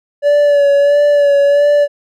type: tone with vibrato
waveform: triangle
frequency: 574 Hz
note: D5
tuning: 40 cents flat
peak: -5 dBFS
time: 0.22-1.88 s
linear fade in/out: 50 ms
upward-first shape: sine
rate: 1.5 Hz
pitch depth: 29 cents each way
effects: none

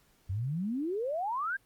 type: exponential sweep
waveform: sine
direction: up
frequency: 88.7 to 1649 Hz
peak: -30 dBFS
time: 0.29-1.57 s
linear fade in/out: 10 ms
effects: pink hiss -67 dBFS RMS until 1.65 s + Opus 48 kbps

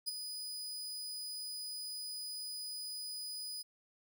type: tone with ADSR envelope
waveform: sawtooth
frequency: 4971 Hz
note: D#8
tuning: 2 cents flat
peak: -30 dBFS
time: 0.06-3.63 s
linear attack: 23 ms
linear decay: 19 ms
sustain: -8 dB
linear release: 18 ms
effects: none

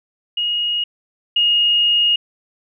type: tone pair in turn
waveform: sine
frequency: 2876 / 2861 Hz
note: F#7 / F7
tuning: -50 / +41 cents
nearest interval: unison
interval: 9 cents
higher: first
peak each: -17 / -12 dBFS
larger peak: second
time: 0.37-0.84 / 1.36-2.16 s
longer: second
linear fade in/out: 5 ms
effects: none

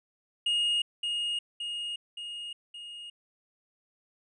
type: tone with echo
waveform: triangle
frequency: 2859 Hz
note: F7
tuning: 40 cents sharp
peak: -23 dBFS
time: 0.46-0.82 s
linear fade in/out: 5 ms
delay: 570 ms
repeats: 4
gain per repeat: -4 dB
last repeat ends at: 3.1 s
effects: resampled to 24000 Hz

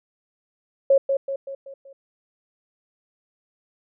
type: tone with echo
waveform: sine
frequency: 547 Hz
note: C#5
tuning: 23 cents flat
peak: -12 dBFS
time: 0.9-0.98 s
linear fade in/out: 5 ms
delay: 190 ms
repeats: 5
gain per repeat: -6 dB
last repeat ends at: 1.93 s
effects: none

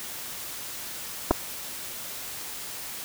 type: clicks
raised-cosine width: 1 ms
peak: -6 dBFS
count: 2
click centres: 1.309 / 1.312 s
effects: white hiss -37 dBFS RMS until 3.04 s

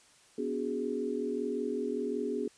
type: chord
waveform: sine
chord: G# half-diminished seventh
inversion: first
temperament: equal with one note detuned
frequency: 246.9 / 288.3 / 370 / 415.3 Hz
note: B3 / D4 / F#4 / G#4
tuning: 0 / -32 / 0 / 0 cents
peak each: -36 / -38 / -38 / -34 dBFS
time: 0.38-2.48 s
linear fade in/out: 5 ms
effects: white hiss -61 dBFS RMS until 2.57 s + resampled to 22050 Hz

